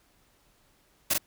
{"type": "noise with echo", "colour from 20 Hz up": "white", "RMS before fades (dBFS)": -24, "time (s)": [1.1, 1.14], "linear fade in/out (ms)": 10, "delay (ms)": 42, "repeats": 1, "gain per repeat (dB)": -2, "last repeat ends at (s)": 1.182, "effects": ["pink hiss -65 dBFS RMS until 1.26 s"]}